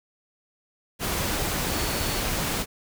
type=tone in noise; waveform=sine; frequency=4435 Hz; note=C#8; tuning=in tune; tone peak=-38 dBFS; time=1.67-2.23 s; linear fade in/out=50 ms; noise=pink; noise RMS=-27 dBFS; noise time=0.99-2.66 s; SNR=-14 dB; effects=none

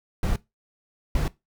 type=noise bursts at uneven times; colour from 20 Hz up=brown; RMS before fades=-23 dBFS; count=2; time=0.23-0.36 / 1.15-1.28 s; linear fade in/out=2 ms; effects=noise-tail reverb RT60 0.2 s tail -19 dB re dry

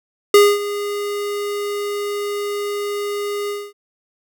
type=tone with ADSR envelope; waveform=square; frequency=409.4 Hz; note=G#4; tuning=25 cents flat; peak=-6 dBFS; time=0.34-3.73 s; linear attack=3 ms; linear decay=240 ms; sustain=-16 dB; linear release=240 ms; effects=none

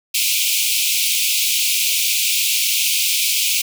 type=high-pass noise; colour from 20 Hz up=pink; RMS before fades=-18 dBFS; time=0.14-3.62 s; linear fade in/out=10 ms; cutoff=2300 Hz; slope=96 dB/octave; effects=none

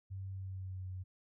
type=tone with pitch glide; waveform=sine; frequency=96 to 92.73 Hz; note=G2 to F#2; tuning=-36 to +4 cents; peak=-40 dBFS; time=0.1-1.04 s; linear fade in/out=20 ms; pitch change=-60 cents; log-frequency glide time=0.3-0.88 s; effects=none

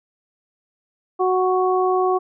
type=harmonic tone; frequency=370 Hz; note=F#4; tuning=in tune; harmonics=1 / 2 / 3; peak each=-18 / -21 / -23 dBFS; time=1.19-2.19 s; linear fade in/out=20 ms; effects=none

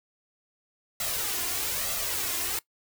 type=noise with flanger; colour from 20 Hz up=white; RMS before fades=-30 dBFS; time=1-2.59 s; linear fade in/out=2 ms; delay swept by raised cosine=1.5 to 2.9 ms; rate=1.1 Hz; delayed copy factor=+0.6; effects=noise-tail reverb RT60 0.1 s tail -20 dB re dry

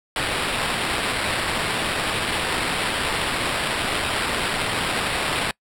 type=noise with sample-and-hold; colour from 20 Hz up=blue; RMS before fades=-24 dBFS; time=0.16-5.51 s; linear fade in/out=2 ms; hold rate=6300 Hz; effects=noise-tail reverb RT60 0.1 s tail -25 dB re dry + low-pass 12000 Hz 12 dB/octave

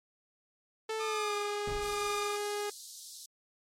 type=tone with pitch glide; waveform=sawtooth; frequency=440 to 412.9 Hz; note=A4 to G#4; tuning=0 to -10 cents; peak=-29 dBFS; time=0.89-2.7 s; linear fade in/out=5 ms; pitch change=-110 cents; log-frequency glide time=1.04-1.35 s
type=tone with tremolo; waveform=sawtooth; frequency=1214 Hz; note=D#6; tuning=43 cents flat; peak=-30 dBFS; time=0.99-2.38 s; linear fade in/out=20 ms; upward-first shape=sine; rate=1.1 Hz; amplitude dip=80%
type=noise with exponential decay; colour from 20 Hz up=brown; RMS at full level=-37 dBFS; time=1.67-2.46 s; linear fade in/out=1 ms; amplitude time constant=170 ms
type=high-pass noise; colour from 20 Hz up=white; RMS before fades=-43 dBFS; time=1.82-3.26 s; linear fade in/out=5 ms; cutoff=3800 Hz; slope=48 dB/octave
effects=low-pass 9000 Hz 12 dB/octave + MP3 64 kbps

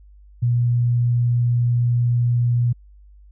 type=tone; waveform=sine; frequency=120.5 Hz; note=B2; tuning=42 cents flat; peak=-15 dBFS; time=0.42-2.73 s; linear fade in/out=10 ms; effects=added 50 Hz sine -44 dBFS peak until 3.31 s

